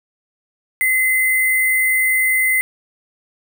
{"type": "tone with sample-and-hold", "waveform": "sine", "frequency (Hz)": 2050, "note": "C7", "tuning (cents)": -36, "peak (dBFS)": -13, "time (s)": [0.81, 2.61], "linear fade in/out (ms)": 0, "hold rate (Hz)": 11025, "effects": []}